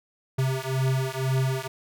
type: beating tone pair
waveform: square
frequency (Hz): 130.81 / 132.81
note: C3 / C3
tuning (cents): 0 / +26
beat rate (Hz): 2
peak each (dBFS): -27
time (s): 0.38-1.68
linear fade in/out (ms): 10
effects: none